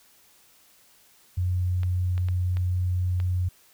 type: tone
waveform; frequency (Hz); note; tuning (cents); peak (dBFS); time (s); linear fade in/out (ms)
sine; 90.4; F#2; -40; -22; 1.37-3.49; 10
type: clicks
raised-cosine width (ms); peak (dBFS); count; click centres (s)
0.3; -25; 5; 1.833 / 2.179 / 2.286 / 2.57 / 3.201
effects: white hiss -58 dBFS RMS until 3.73 s